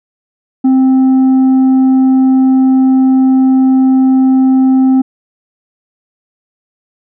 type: tone with tanh clipping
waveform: sine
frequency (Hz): 262.1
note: C4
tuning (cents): +3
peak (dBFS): -6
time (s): 0.64-5.02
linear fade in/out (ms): 10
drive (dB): 4
effects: none